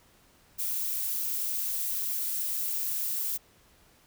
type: noise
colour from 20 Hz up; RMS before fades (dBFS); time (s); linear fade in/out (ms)
violet; -31; 0.58-3.38; 20
effects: pink hiss -61 dBFS RMS until 4.06 s